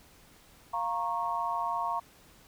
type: chord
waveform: sine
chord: Bb minor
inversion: second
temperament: equal with one note detuned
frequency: 698.5 / 932.3 / 1097.9 Hz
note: F5 / Bb5 / Db6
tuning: 0 / 0 / -17 cents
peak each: -35 / -32 / -33 dBFS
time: 0.73-2 s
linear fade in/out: 10 ms
effects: pink hiss -58 dBFS RMS until 2.47 s